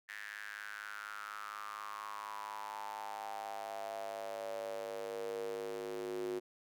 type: tone with high-pass filter sweep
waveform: square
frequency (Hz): 52.1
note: G#1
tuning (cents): +6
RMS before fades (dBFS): -43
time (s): 0.08-6.4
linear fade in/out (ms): 20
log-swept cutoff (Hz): 1800 to 360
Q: 6.9
effects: none